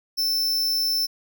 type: tone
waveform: 45% pulse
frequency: 5320 Hz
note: E8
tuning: 15 cents sharp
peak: -21 dBFS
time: 0.17-1.07 s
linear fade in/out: 20 ms
effects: none